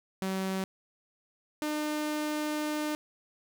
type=tone pair in turn; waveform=sawtooth; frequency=190.4 / 302.2 Hz; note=F#3 / D4; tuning=+50 / +50 cents; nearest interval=minor sixth; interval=800 cents; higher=second; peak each=-26 dBFS; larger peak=neither; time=0.22-0.64 / 1.62-2.95 s; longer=second; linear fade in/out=0 ms; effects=none